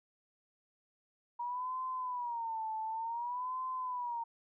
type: tone with vibrato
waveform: sine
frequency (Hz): 950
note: A#5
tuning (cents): +33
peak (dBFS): -35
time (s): 1.39-4.24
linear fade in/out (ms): 10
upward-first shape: sine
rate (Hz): 0.55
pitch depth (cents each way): 140
effects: none